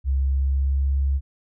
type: tone with pitch glide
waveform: sine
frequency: 67.4 to 68.62 Hz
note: C#2 to C#2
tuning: -48 to -17 cents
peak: -18 dBFS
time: 0.04-1.21 s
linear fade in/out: 50 ms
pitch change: +31 cents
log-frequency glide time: 0.17-0.92 s
effects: none